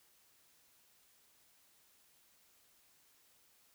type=silence; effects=white hiss -69 dBFS RMS until 3.74 s